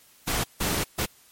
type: noise bursts at uneven times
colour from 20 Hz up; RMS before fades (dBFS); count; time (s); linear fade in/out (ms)
pink; -26; 3; 0.27-0.44 / 0.6-0.84 / 0.98-1.06; 10
effects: white hiss -56 dBFS RMS until 1.31 s + MP3 64 kbps